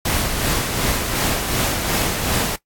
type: noise with tremolo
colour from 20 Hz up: pink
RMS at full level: -19 dBFS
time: 0.05-2.56 s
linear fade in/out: 5 ms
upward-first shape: sine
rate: 2.7 Hz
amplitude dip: 40%
effects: noise-tail reverb RT60 0.1 s tail -19 dB re dry + AAC 64 kbps